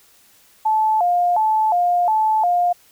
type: tone with vibrato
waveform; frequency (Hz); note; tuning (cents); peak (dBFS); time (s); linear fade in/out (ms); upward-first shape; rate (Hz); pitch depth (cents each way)
sine; 784; G5; 0; -14; 0.65-2.73; 10; square; 1.4; 180
effects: white hiss -53 dBFS RMS until 2.91 s